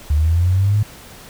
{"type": "linear sweep", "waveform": "sine", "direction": "up", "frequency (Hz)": [72, 107.3], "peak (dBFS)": -12, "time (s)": [0.1, 0.83], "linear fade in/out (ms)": 5, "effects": ["pink hiss -40 dBFS RMS until 1.29 s"]}